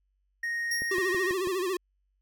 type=tone; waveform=triangle; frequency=1864.7 Hz; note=A#6; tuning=in tune; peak=-27 dBFS; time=0.43-1.32 s; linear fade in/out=5 ms
type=tone with exponential decay; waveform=sawtooth; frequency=5588 Hz; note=F8; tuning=in tune; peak=-26 dBFS; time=0.71-1.31 s; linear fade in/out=5 ms; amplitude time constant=130 ms
type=click train; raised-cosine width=2 ms; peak=-27 dBFS; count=5; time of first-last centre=0.82-1.473 s; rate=6.13 Hz
type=tone with vibrato; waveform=square; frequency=370 Hz; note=F#4; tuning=in tune; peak=-28 dBFS; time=0.91-1.77 s; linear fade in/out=5 ms; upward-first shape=sine; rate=14 Hz; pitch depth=100 cents each way
effects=added 48 Hz sine -70 dBFS peak until 2.21 s